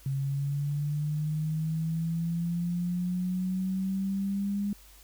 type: linear sweep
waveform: sine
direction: up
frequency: 135.1 to 203.6 Hz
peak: -27 dBFS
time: 0.06-4.73 s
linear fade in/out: 2 ms
effects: added 50 Hz sine -54 dBFS peak until 5.03 s + white hiss -56 dBFS RMS until 5.03 s